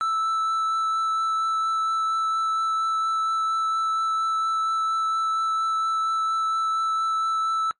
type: tone with vibrato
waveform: triangle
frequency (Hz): 1318.5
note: E6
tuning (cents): 0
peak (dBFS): -19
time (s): 0.01-7.71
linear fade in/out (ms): 0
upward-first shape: triangle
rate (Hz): 4.3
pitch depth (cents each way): 8
effects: noise-tail reverb RT60 0.1 s tail -21 dB re dry + MP3 48 kbps